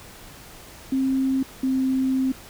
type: tone pair in turn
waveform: sine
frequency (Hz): 265.5 / 262.5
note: C4 / C4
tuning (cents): +25 / +6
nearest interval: unison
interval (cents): 19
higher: first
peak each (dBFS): -19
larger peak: neither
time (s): 0.92-1.43 / 1.63-2.32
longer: second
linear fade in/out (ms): 5
effects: pink hiss -44 dBFS RMS until 2.49 s